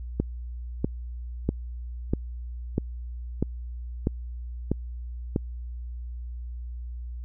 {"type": "click train", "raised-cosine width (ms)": 3, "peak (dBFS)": -10, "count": 9, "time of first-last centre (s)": [0.2, 5.361], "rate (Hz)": 1.55, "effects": ["added 60 Hz sine -33 dBFS peak until 7.24 s"]}